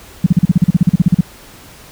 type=tone bursts; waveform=sine; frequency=174.61 Hz; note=F3; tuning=in tune; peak=-4 dBFS; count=16; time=0.24-1.209 s; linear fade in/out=5 ms; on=24 ms; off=39 ms; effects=pink hiss -39 dBFS RMS until 1.91 s